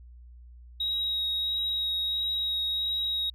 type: tone with vibrato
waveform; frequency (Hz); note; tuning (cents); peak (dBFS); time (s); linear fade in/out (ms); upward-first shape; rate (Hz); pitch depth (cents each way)
sine; 3802; A#7; +33; -25; 0.8-3.3; 5; sine; 1.5; 10
effects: tanh soft clip ceiling -23 dBFS + added 60 Hz sine -46 dBFS peak until 3.34 s